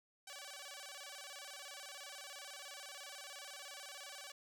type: tone with vibrato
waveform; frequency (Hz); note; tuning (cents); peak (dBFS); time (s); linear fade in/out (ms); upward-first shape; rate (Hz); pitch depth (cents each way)
5% pulse; 663; E5; +10; -37; 0.27-4.32; 5; square; 17; 260
effects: none